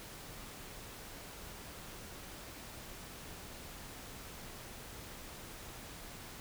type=silence; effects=pink hiss -49 dBFS RMS until 6.4 s